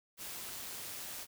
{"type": "noise with amplitude modulation", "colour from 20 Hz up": "white", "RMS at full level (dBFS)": -42, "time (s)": [0.17, 1.27], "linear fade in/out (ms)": 50, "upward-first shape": "sine", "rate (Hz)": 180, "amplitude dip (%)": 45, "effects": []}